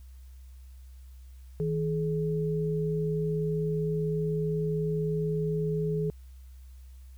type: tone pair together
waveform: sine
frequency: 159.76 / 423.8 Hz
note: D#3 / G#4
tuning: +46 / +35 cents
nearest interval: octave + perfect fourth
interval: 1689 cents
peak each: -28 / -30 dBFS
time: 1.6-6.1 s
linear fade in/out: 0 ms
effects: added 64 Hz sine -45 dBFS peak until 7.17 s + white hiss -66 dBFS RMS until 7.17 s